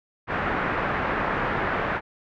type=low-pass noise; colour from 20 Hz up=white; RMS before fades=-26 dBFS; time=0.27-2.01 s; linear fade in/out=50 ms; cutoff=1800 Hz; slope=24 dB/octave; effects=none